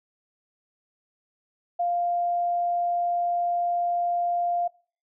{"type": "tone", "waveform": "sine", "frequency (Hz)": 698.5, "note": "F5", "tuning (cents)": 0, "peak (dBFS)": -22, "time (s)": [1.79, 4.68], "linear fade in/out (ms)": 10, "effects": ["noise-tail reverb RT60 0.4 s tail -23 dB re dry"]}